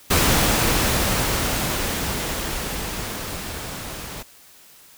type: noise with level ramp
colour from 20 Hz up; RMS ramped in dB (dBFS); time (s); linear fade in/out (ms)
pink; -17 to -34; 0.1-4.23; 10
effects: white hiss -49 dBFS RMS until 4.97 s